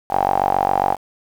sawtooth tone with band-pass filter, 47.35 Hz, F#1, 41 cents sharp, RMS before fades -18 dBFS, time 0.09-0.97 s, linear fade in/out 50 ms, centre 790 Hz, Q 9.3, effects 7-bit

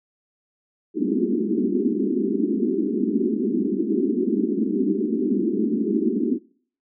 pink band-pass noise, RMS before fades -22 dBFS, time 0.94-6.39 s, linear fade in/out 50 ms, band 200 to 400 Hz, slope 96 dB/octave, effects noise-tail reverb RT60 0.5 s tail -22 dB re dry

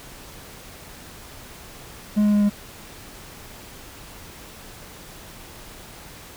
triangle tone with pitch steps, 209.3 / 207.9 / 206.4 / 205 Hz, G#3 / G#3 / G#3 / G#3, +14 / +2 / -10 / -22 cents, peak -13 dBFS, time 2.16-2.5 s, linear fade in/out 20 ms, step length 85 ms, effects pink hiss -42 dBFS RMS until 6.36 s

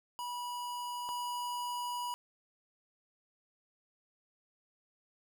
square tone pair in turn, 974 / 974 Hz, B5 / B5, -24 / -24 cents, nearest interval unison, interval 0 cents, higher neither, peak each -38 / -36 dBFS, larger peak second, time 0.19-1.09 / 1.09-2.14 s, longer second, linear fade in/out 0 ms, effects none

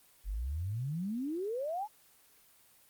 sine exponential sweep, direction up, 43.65 to 881 Hz, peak -33 dBFS, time 0.24-1.88 s, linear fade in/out 50 ms, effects white hiss -63 dBFS RMS until 2.89 s + Opus 24 kbps

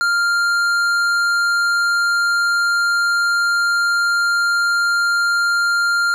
sine tone with tanh clipping, 1396.9 Hz, F6, in tune, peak -16 dBFS, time 0.01-6.14 s, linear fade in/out 0 ms, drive 12 dB, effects none

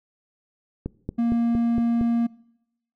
click train, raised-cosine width 3 ms, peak -15 dBFS, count 6, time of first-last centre 0.86-2.012 s, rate 4.34 Hz
triangle tone, 233.9 Hz, A#3, 6 cents sharp, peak -17 dBFS, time 1.18-2.27 s, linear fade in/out 10 ms
effects noise-tail reverb RT60 0.8 s tail -22 dB re dry

